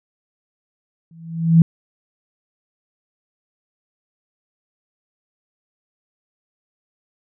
sine tone with exponential growth, 164.81 Hz, E3, in tune, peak -4 dBFS, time 1.11-1.62 s, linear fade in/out 2 ms, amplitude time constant 110 ms, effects none

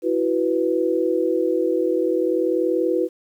sine chord, E suspended second, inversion none, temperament equal, 329.6 / 370 / 493.9 Hz, E4 / F#4 / B4, 0 / 0 / 0 cents, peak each -22 dBFS, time 0.02-3.09 s, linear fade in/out 50 ms, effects 9-bit

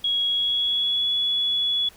sine tone with pitch glide, 3319 to 3393 Hz, G#7 to G#7, -2 to +36 cents, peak -20 dBFS, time 0.04-1.89 s, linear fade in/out 5 ms, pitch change +38 cents, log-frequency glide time 0.27-1.08 s, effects pink hiss -51 dBFS RMS until 1.96 s

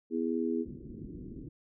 harmonic tone, 82.41 Hz, E2, in tune, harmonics 3 / 4 / 5, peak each -32 / -33 / -34 dBFS, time 0.1-0.66 s, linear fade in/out 50 ms
white low-pass noise, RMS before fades -44 dBFS, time 0.65-1.49 s, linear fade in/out 10 ms, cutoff 360 Hz, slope 48 dB/octave
effects none

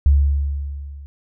sine tone with level ramp, 70.7 Hz, C#2, 35 cents sharp, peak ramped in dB -8 to -34 dBFS, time 0.06-1.06 s, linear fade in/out 0 ms, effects none

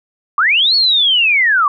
sine linear two-way sweep, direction up then down, 1100 to 4435 to 1100 Hz, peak -9 dBFS, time 0.38-1.68 s, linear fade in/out 2 ms, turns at 0.75 s, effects none

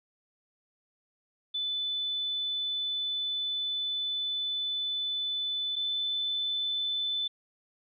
sine tone pair in turn, 3500 / 3514 Hz, A7 / A7, -10 / -3 cents, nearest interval unison, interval 7 cents, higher second, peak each -29 / -28 dBFS, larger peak second, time 1.54-5.76 / 5.76-7.28 s, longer first, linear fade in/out 10 ms, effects none

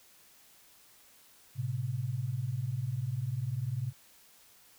sine tone pair together, 110.67 / 130.81 Hz, A2 / C3, +11 / 0 cents, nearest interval minor third, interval 289 cents, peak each -35 / -33 dBFS, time 1.55-3.93 s, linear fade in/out 50 ms, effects white hiss -60 dBFS RMS until 4.78 s

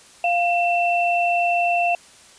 sine tone pair together, 698.5 / 2686 Hz, F5 / E7, 0 / +32 cents, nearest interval octave + major seventh, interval 2332 cents, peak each -18 / -22 dBFS, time 0.24-1.95 s, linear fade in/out 2 ms, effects white hiss -48 dBFS RMS until 2.38 s + resampled to 22050 Hz

